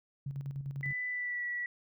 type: tone with tremolo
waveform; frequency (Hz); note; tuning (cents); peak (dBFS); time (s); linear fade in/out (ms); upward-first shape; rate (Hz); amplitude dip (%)
sine; 138.59; C#3; 0; -34; 0.26-0.93; 5; square; 10; 55
type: tone with pitch glide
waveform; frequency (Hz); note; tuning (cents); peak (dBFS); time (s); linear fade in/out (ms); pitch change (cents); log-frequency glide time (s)
sine; 1993 to 1943; B6 to B6; +15 to -29; -33; 0.83-1.66; 2; -44; 1.08-1.44
effects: none